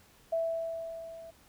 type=tone with level ramp; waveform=sine; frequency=659.3 Hz; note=E5; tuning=in tune; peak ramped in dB=-26 to -45 dBFS; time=0.32-1.31 s; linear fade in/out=10 ms; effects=pink hiss -61 dBFS RMS until 1.48 s